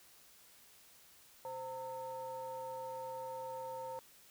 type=ring-modulated tone; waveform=triangle; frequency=196 Hz; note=G3; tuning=in tune; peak=-36 dBFS; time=1.45-3.99 s; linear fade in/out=0 ms; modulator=717 Hz; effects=white hiss -62 dBFS RMS until 4.3 s